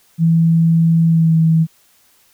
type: tone with pitch glide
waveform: sine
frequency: 164.81 to 161.79 Hz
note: E3 to E3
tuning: 0 to -32 cents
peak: -9 dBFS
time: 0.18-1.67 s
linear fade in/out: 50 ms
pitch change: -32 cents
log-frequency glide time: 1.07-1.34 s
effects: white hiss -54 dBFS RMS until 2.33 s